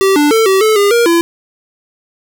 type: tone with pitch steps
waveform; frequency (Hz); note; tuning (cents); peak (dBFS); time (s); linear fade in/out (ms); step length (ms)
square; 387.2 / 294 / 446.8 / 383.7 / 434.7 / 404.7 / 470.9 / 338; G4 / D4 / A4 / G4 / A4 / G#4 / A#4 / E4; -21 / +2 / +27 / -37 / -21 / -45 / +18 / +43; -8; 0.01-1.21; 0; 150
effects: none